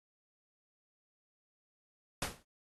pink noise with exponential decay, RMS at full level -32 dBFS, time 2.22-2.43 s, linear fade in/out 2 ms, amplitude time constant 45 ms, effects noise-tail reverb RT60 0.1 s tail -23 dB re dry + AAC 32 kbps

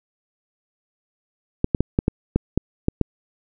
clicks, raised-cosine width 3 ms, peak -4 dBFS, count 9, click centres 1.644 / 1.748 / 1.806 / 1.989 / 2.081 / 2.36 / 2.576 / 2.884 / 3.013 s, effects none

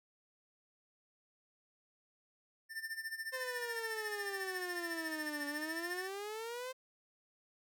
square tone with tremolo, 1791 Hz, A6, 30 cents sharp, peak -38 dBFS, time 2.69-6.09 s, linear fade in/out 50 ms, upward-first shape sine, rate 14 Hz, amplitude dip 80%
sawtooth exponential two-way sweep, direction down then up, 523.3 to 286.5 to 523.3 Hz, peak -37 dBFS, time 3.32-6.73 s, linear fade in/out 20 ms, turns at 5.47 s
effects none

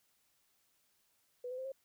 sine tone with pitch steps, 493.9 / 507.8 / 522.1 / 536.7 Hz, B4 / B4 / C5 / C5, 0 / +48 / -4 / +44 cents, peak -39 dBFS, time 1.44-1.72 s, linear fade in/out 5 ms, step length 70 ms, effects white hiss -75 dBFS RMS until 1.84 s

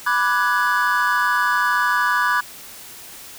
triangle chord, G# half-diminished seventh, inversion first, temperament equal with one note detuned, 987.8 / 1174.7 / 1480 / 1672.8 Hz, B5 / D6 / F#6 / G#6, 0 / 0 / 0 / +12 cents, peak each -20 dBFS, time 0.06-2.41 s, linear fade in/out 10 ms, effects white hiss -39 dBFS RMS until 3.38 s

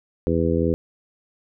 harmonic tone, 83 Hz, E2, 12 cents sharp, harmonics 1 / 2 / 3 / 4 / 5 / 6, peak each -25 / -25 / -25 / -25 / -25 / -25 dBFS, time 0.27-0.74 s, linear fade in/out 0 ms, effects none

